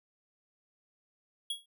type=tone with exponential decay; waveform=square; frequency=3322 Hz; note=G#7; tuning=in tune; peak=-30 dBFS; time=1.5-1.66 s; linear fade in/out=5 ms; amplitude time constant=33 ms; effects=none